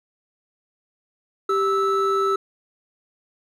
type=tone pair together; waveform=triangle; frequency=392 / 1310.6 Hz; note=G4 / E6; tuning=0 / -10 cents; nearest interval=octave + major sixth; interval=2090 cents; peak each=-19 dBFS; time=1.49-2.36 s; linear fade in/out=5 ms; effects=none